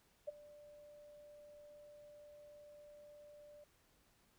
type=tone with ADSR envelope; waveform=sine; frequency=590 Hz; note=D5; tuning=8 cents sharp; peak=-37 dBFS; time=0.27-3.64 s; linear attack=16 ms; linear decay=18 ms; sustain=-19 dB; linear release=3 ms; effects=pink hiss -73 dBFS RMS until 4.38 s